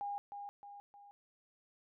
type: tone with echo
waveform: sine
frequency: 811 Hz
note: G#5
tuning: 41 cents flat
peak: -37 dBFS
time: 0.01-0.18 s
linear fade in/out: 0 ms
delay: 310 ms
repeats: 3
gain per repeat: -6 dB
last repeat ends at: 1.11 s
effects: none